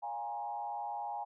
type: tone with frequency modulation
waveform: sine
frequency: 823 Hz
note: G#5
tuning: 16 cents flat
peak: -36 dBFS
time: 0.02-1.25 s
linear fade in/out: 20 ms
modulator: 117 Hz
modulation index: 0.93
effects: none